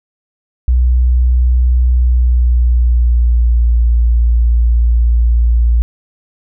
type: tone with pitch glide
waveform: sine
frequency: 61.74 to 58.27 Hz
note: B1 to A#1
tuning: 0 to 0 cents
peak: -7 dBFS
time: 0.68-5.82 s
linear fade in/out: 0 ms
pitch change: -100 cents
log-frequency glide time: 1.89-3.74 s
effects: none